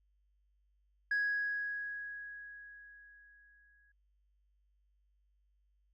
sine tone with exponential decay, 1661.2 Hz, G#6, in tune, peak -27 dBFS, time 1.11-3.92 s, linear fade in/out 5 ms, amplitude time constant 610 ms, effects tanh soft clip ceiling -27 dBFS + added 50 Hz sine -70 dBFS peak until 5.93 s

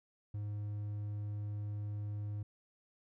triangle tone, 103.83 Hz, G#2, in tune, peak -35 dBFS, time 0.34-2.43 s, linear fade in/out 5 ms, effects none

